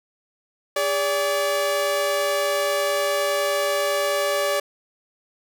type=tone pair together; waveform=sawtooth; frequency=406.8 / 575.3 Hz; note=G#4 / D5; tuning=-36 / -36 cents; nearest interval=tritone; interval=600 cents; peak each=-24 / -17 dBFS; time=0.76-4.6 s; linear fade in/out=5 ms; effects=none